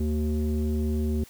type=tone with low-pass filter; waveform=square; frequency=75.8 Hz; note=D#2; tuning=45 cents flat; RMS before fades=-26 dBFS; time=0-1.24 s; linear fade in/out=5 ms; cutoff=310 Hz; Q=7.6; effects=white hiss -52 dBFS RMS until 1.29 s